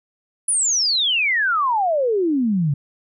sine exponential sweep, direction down, 10160 to 135.4 Hz, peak -16 dBFS, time 0.48-2.74 s, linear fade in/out 5 ms, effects none

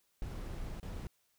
brown noise with dropouts, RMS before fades -41 dBFS, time 0.22-1.07 s, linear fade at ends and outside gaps 1 ms, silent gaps 0.799-0.829 s, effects white hiss -75 dBFS RMS until 1.38 s

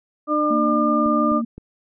harmonic tone, 300.7 Hz, D4, 41 cents sharp, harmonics 1 / 2 / 4, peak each -21 / -23 / -20 dBFS, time 0.27-1.42 s, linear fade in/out 50 ms
sine tone, 231.3 Hz, A#3, 13 cents flat, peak -21 dBFS, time 0.5-1.45 s, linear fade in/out 10 ms
clicks, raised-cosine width 3 ms, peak -23 dBFS, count 3, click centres 1.062 / 1.317 / 1.58 s
effects none

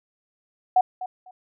sine tone with echo, 740 Hz, F#5, in tune, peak -13 dBFS, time 0.76-0.81 s, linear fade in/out 5 ms, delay 250 ms, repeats 2, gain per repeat -15 dB, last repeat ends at 1.31 s, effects none

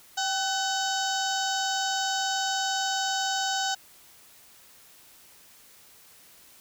harmonic tone with a mistuned harmonic, 753 Hz, F#5, 30 cents sharp, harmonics 1 / 2 / 4 / 5 / 6 / 7 / 8 / 9 / 10, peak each -29 / -32 / -35 / -36 / -37 / -37 / -38 / -39 / -39 dBFS, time 0.17-3.75 s, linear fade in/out 10 ms, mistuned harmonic 1, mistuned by +56 cents, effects white hiss -54 dBFS RMS until 6.6 s

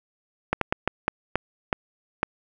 slowing click train, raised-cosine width 0.5 ms, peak -6 dBFS, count 8, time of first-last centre 0.53-2.231 s, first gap 83 ms, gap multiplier 1.35, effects none

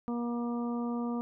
harmonic tone, 238.1 Hz, A#3, 37 cents sharp, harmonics 1 / 2 / 3 / 4 / 5, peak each -31 / -40 / -44 / -45 / -45 dBFS, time 0.08-1.21 s, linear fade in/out 0 ms, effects none

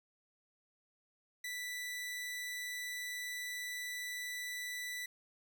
sawtooth tone, 1975.5 Hz, B6, in tune, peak -36 dBFS, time 1.44-5.06 s, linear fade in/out 5 ms, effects none

